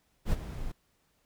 brown noise with ADSR envelope, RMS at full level -24 dBFS, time 0.25-0.72 s, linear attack 72 ms, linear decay 32 ms, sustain -13 dB, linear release 8 ms, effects pink hiss -72 dBFS RMS until 1.25 s

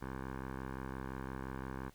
10% pulse tone with low-pass filter, 65.8 Hz, C2, 10 cents sharp, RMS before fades -43 dBFS, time 0.01-1.9 s, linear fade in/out 10 ms, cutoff 1400 Hz, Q 2.5, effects pink hiss -65 dBFS RMS until 1.94 s

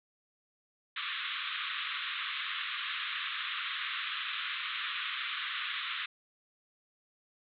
white band-pass noise, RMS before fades -37 dBFS, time 0.96-6.06 s, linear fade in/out 5 ms, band 1100 to 3800 Hz, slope 96 dB/octave, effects none

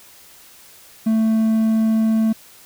triangle tone, 221.4 Hz, A3, 11 cents sharp, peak -12 dBFS, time 1.06-2.33 s, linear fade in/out 10 ms, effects white hiss -46 dBFS RMS until 2.65 s

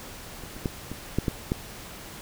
clicks, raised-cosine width 3 ms, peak -27 / -27 / -13 / -21 / -10 / -11 / -11 dBFS, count 7, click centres 0.437 / 0.565 / 0.658 / 0.916 / 1.186 / 1.282 / 1.519 s, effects pink hiss -42 dBFS RMS until 2.21 s

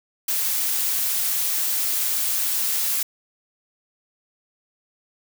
blue noise, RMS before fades -23 dBFS, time 0.28-3.03 s, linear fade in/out 5 ms, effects none

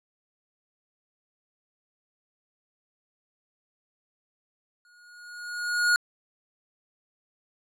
square tone with exponential growth, 1441 Hz, F#6, 46 cents flat, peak -18 dBFS, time 4.85-5.96 s, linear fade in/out 1 ms, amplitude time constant 240 ms, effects low-pass 10000 Hz 12 dB/octave

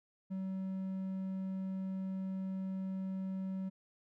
triangle tone, 190 Hz, F#3, 46 cents sharp, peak -34 dBFS, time 0.3-3.7 s, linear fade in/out 20 ms, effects none

